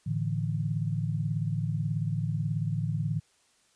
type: chord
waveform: sine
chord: A suspended fourth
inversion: none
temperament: just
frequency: 110 / 146.67 / 165 Hz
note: A2 / D3 / E3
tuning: 0 / -2 / +2 cents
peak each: -31 / -31 / -32 dBFS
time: 0.06-3.2 s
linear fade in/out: 10 ms
effects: white hiss -66 dBFS RMS until 3.75 s + resampled to 22050 Hz